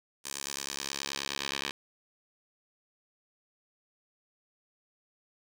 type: tone with band-pass filter sweep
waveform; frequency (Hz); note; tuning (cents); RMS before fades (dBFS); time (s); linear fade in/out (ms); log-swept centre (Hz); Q
10% pulse; 69.5; C#2; +5; -37; 0.24-1.72; 20; 8000 to 3300; 1.2
effects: none